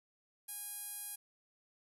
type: tone with band-pass filter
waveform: sawtooth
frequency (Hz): 820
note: G#5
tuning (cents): -22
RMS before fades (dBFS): -45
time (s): 0.48-1.16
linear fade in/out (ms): 10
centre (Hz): 11000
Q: 5.1
effects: none